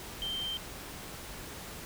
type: tone in noise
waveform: sine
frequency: 3136 Hz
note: G7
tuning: in tune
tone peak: -33 dBFS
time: 0.22-0.57 s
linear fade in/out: 0 ms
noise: pink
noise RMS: -44 dBFS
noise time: 0-1.85 s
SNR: +8 dB
effects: none